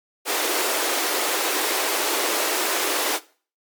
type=high-pass noise; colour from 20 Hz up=pink; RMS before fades=-23 dBFS; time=0.25-3.2 s; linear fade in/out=50 ms; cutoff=310 Hz; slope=48 dB/octave; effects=noise-tail reverb RT60 0.4 s tail -19 dB re dry + MP3 96 kbps